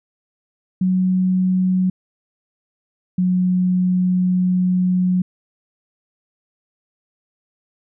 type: tone pair in turn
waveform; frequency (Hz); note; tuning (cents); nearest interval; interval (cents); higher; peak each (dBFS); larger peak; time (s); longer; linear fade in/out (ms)
sine; 185 / 182.35; F#3 / F#3; 0 / -25; unison; 25; first; -14; neither; 0.81-1.9 / 3.18-5.22; second; 5
effects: none